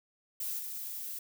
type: noise with level steps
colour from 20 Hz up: violet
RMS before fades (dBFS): -36 / -40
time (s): 0.4-1.19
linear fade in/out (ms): 5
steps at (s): 0.58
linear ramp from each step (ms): 20
effects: none